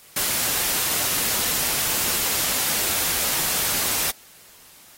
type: noise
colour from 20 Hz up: white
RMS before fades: -23 dBFS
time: 0.16-4.11 s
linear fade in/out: 5 ms
effects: white hiss -49 dBFS RMS until 4.97 s + AAC 48 kbps